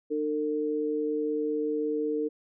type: tone pair together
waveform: sine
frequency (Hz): 302.4 / 452.7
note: D#4 / A4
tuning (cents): -49 / +49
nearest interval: perfect fifth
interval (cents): 698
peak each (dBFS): -30 / -28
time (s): 0.1-2.29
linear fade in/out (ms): 20
effects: none